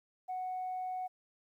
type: tone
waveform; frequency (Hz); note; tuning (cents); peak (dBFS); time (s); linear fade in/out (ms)
sine; 740; F#5; 0; -34; 0.28-1.08; 20
effects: tanh soft clip ceiling -32 dBFS + 12-bit